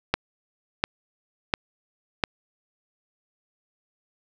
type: click train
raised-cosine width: 0.3 ms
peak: -4 dBFS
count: 4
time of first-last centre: 0.14-2.238 s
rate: 1.43 Hz
effects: none